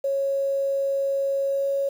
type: tone with pitch glide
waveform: sine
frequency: 550 to 553.5 Hz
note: C#5 to C#5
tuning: -14 to -3 cents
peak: -21 dBFS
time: 0.04-1.89 s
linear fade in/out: 5 ms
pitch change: +11 cents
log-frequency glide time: 1.45-1.69 s
effects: 8-bit